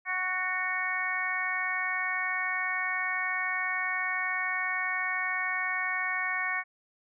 harmonic tone with a mistuned harmonic, 370 Hz, F#4, in tune, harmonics 2 / 3 / 4 / 5 / 6, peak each -39 / -36 / -37 / -32 / -32 dBFS, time 0.05-6.64 s, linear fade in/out 50 ms, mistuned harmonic 5, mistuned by -16 cents, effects none

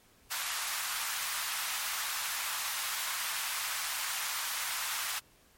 pink high-pass noise, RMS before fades -35 dBFS, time 0.3-5.2 s, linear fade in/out 20 ms, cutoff 980 Hz, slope 24 dB/octave, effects pink hiss -63 dBFS RMS until 5.57 s + MP3 64 kbps

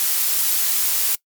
blue noise, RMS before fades -19 dBFS, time 0-1.15 s, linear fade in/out 0 ms, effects noise-tail reverb RT60 0.1 s tail -21 dB re dry + MP3 96 kbps

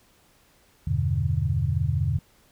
sine chord, E minor seventh, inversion none, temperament equal, 82.41 / 98 / 123.47 / 146.83 Hz, E2 / G2 / B2 / D3, 0 / 0 / 0 / 0 cents, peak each -27 dBFS, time 0.87-2.19 s, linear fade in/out 5 ms, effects pink hiss -60 dBFS RMS until 2.51 s

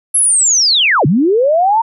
sine linear two-way sweep, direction down then up, 11200 to 127.3 to 932 Hz, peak -8 dBFS, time 0.14-1.82 s, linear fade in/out 10 ms, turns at 1.06 s, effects none

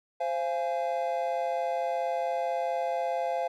triangle chord, F minor, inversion second, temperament equal with one note detuned, 523.3 / 686.1 / 830.6 Hz, C5 / F5 / Ab5, 0 / -31 / 0 cents, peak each -30 / -28 / -32 dBFS, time 0.2-3.48 s, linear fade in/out 10 ms, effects none

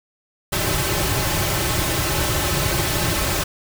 pink noise with comb filter, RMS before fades -21 dBFS, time 0.52-3.44 s, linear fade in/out 10 ms, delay 4.2 ms, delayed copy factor -0.75, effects none

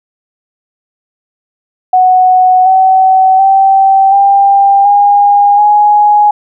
sine tone with pitch steps, 740 / 757.7 / 775.9 / 794.5 / 813.5 / 833 Hz, F#5 / F#5 / G5 / G5 / G#5 / G#5, 0 / +41 / -18 / +23 / -36 / +5 cents, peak -3 dBFS, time 1.93-6.31 s, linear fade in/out 5 ms, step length 730 ms, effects none

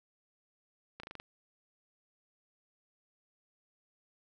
slowing click train, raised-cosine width 0.3 ms, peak -28 dBFS, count 6, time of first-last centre 1-1.199 s, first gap 34 ms, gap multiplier 1.08, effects none

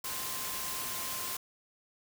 sine tone in noise, 1046.5 Hz, C6, in tune, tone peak -45 dBFS, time 0.04-1.37 s, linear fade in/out 5 ms, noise white, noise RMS -37 dBFS, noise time 0.04-1.37 s, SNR -11 dB, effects none

